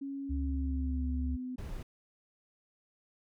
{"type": "tone with pitch glide", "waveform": "sine", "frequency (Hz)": [276.1, 253.2], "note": ["C#4", "B3"], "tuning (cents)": [-7, 43], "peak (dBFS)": -36, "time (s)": [0.01, 1.56], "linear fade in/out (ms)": 10, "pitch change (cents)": -150, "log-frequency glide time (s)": [0.3, 1.07]}
{"type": "tone", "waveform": "sine", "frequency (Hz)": 70.5, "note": "C#2", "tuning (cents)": 30, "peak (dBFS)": -31, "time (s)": [0.29, 1.37], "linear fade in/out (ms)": 20}
{"type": "noise", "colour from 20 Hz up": "brown", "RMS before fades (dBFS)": -40, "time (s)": [1.58, 1.83], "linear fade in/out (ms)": 5}
{"effects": []}